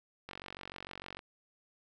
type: click train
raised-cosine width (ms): 0.3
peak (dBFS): -27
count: 43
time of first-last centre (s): 0.29-1.191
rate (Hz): 46.6
effects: none